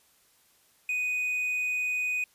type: tone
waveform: triangle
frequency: 2489 Hz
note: D#7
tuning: in tune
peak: -25 dBFS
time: 0.89-2.24 s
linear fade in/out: 2 ms
effects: white hiss -64 dBFS RMS until 2.34 s + resampled to 32000 Hz